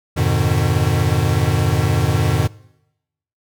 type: chord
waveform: square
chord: F half-diminished seventh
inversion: none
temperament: equal with one note detuned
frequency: 87.31 / 103.83 / 123.47 / 151.57 Hz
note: F2 / Ab2 / Cb3 / Eb3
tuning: 0 / 0 / 0 / -45 cents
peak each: -21 dBFS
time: 0.16-2.48 s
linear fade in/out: 20 ms
effects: noise-tail reverb RT60 0.9 s tail -23 dB re dry